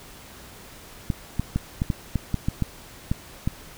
clicks, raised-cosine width 5 ms, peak -10 dBFS, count 11, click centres 1.102 / 1.396 / 1.56 / 1.819 / 1.902 / 2.157 / 2.343 / 2.485 / 2.623 / 3.115 / 3.475 s, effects pink hiss -45 dBFS RMS until 3.77 s

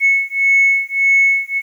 sine beating tone pair, 2199 / 2200.7 Hz, C#7 / C#7, -14 / -13 cents, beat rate 1.7 Hz, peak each -13 dBFS, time 0-1.62 s, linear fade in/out 50 ms, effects tanh soft clip ceiling -4 dBFS + 8-bit

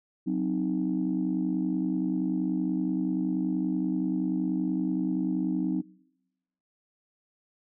sine chord, C diminished, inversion second, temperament equal with one note detuned, 185 / 260.6 / 311.1 Hz, Gb3 / C4 / Eb4, 0 / -7 / 0 cents, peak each -29 dBFS, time 0.26-5.82 s, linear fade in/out 20 ms, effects noise-tail reverb RT60 1.0 s tail -25 dB re dry + tanh soft clip ceiling -18 dBFS

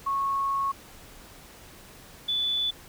sine tone pair in turn, 1100 / 3474 Hz, C#6 / A7, -14 / -23 cents, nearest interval octave + minor sixth, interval 1991 cents, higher second, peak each -24 dBFS, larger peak neither, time 0.06-0.72 / 2.28-2.71 s, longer first, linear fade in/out 10 ms, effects pink hiss -49 dBFS RMS until 2.88 s

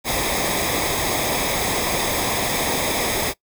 pink noise with comb filter, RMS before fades -22 dBFS, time 0.04-3.34 s, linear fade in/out 50 ms, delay 0.69 ms, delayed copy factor -0.65, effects noise-tail reverb RT60 0.1 s tail -20 dB re dry

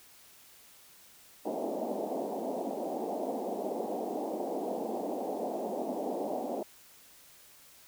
white band-pass noise, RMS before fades -35 dBFS, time 1.45-6.63 s, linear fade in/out 5 ms, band 210 to 780 Hz, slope 48 dB/octave, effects white hiss -57 dBFS RMS until 7.87 s

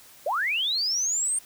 sine linear sweep, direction up, 508 to 8830 Hz, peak -23 dBFS, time 0.26-1.39 s, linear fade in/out 5 ms, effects white hiss -51 dBFS RMS until 1.45 s

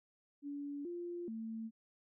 sine tone with pitch steps, 285.9 / 348.1 / 223.7 Hz, D4 / F4 / A3, -46 / -6 / +29 cents, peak -40 dBFS, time 0.42-1.71 s, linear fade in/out 50 ms, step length 430 ms, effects none

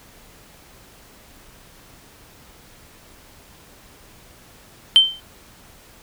sine tone with exponential decay, 3108 Hz, G7, 16 cents flat, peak -3 dBFS, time 4.96-5.2 s, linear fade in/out 0 ms, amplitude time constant 52 ms, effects tanh soft clip ceiling -3 dBFS + pink hiss -48 dBFS RMS until 6.02 s

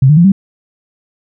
sine tone with pitch steps, 132.9 / 150.91 / 171.36 / 194.58 Hz, C3 / D3 / F3 / G3, +27 / +47 / -33 / -13 cents, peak -3 dBFS, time 0.02-0.32 s, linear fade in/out 5 ms, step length 75 ms, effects none

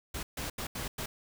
pink noise bursts at uneven times, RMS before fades -37 dBFS, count 5, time 0.14-0.23 / 0.37-0.5 / 0.58-0.67 / 0.75-0.88 / 0.98-1.06 s, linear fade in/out 5 ms, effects none

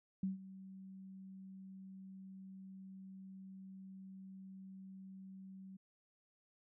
sine tone with ADSR envelope, 190.9 Hz, G3, 46 cents flat, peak -33 dBFS, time 0.23-5.77 s, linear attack 4 ms, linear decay 140 ms, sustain -17 dB, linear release 9 ms, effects none

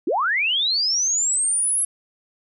sine linear sweep, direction up, 268.2 to 11000 Hz, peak -18 dBFS, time 0.07-1.85 s, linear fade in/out 5 ms, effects none

